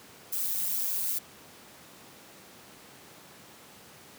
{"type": "noise with amplitude modulation", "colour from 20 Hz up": "violet", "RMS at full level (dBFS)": -26, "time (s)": [0.32, 1.19], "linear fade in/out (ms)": 10, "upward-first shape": "sine", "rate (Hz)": 189, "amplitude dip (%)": 100, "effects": ["pink hiss -51 dBFS RMS until 4.18 s", "high-pass 150 Hz 12 dB/octave"]}